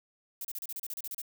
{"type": "noise bursts", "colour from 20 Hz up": "violet", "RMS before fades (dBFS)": -38, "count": 12, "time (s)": [0.41, 1.217], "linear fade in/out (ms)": 2, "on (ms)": 37, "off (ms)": 33, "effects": []}